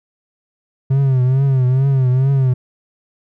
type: tone with vibrato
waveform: triangle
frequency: 131.9 Hz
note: C3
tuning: 14 cents sharp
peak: -9 dBFS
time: 0.9-2.54 s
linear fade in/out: 10 ms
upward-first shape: triangle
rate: 2.3 Hz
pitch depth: 100 cents each way
effects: none